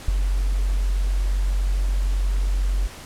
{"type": "tone with ADSR envelope", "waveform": "sine", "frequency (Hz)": 46.32, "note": "F#1", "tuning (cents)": 3, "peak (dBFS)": -11, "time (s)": [0.08, 2.88], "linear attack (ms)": 6, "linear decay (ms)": 9, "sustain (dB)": -7, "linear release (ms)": 22, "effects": ["pink hiss -40 dBFS RMS until 3.05 s", "low-pass 11000 Hz 12 dB/octave"]}